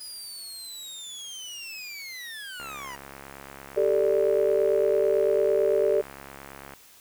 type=linear sweep; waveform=25% pulse; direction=down; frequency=4978 to 934 Hz; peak=-33 dBFS; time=0-2.96 s; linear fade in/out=10 ms
type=click train; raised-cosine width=0.5 ms; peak=-26 dBFS; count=286; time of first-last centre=2.6-6.736 s; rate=68.9 Hz
type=chord; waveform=sine; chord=G suspended second; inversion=none; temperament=just; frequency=392 / 441 / 588 Hz; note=G4 / A4 / D5; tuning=0 / +4 / +2 cents; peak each=-24 dBFS; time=3.76-6.02 s; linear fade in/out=20 ms
effects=white hiss -53 dBFS RMS until 7 s